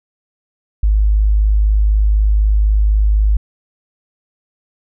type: tone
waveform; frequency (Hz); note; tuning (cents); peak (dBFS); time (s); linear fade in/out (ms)
sine; 52; G#1; +3; -9; 0.83-3.37; 5
effects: none